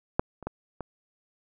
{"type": "clicks", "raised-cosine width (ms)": 1, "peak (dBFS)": [-7, -28, -17, -20], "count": 4, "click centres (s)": [0.195, 0.427, 0.47, 0.807], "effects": []}